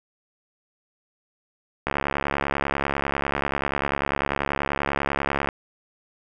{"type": "click train", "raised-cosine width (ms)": 0.5, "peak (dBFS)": -8, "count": 255, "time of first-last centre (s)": [1.87, 5.488], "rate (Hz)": 70.2, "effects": []}